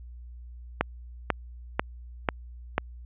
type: click train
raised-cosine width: 0.5 ms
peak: -7 dBFS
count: 5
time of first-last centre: 0.81-2.78 s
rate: 2.03 Hz
effects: added 60 Hz sine -41 dBFS peak until 3.05 s + resampled to 8000 Hz